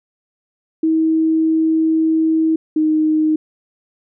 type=tone pair in turn; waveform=sine; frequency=320 / 310.9 Hz; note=D#4 / D#4; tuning=+49 / -1 cents; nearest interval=unison; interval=50 cents; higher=first; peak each=-12 dBFS; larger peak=neither; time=0.83-2.56 / 2.76-3.36 s; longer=first; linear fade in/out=5 ms; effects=none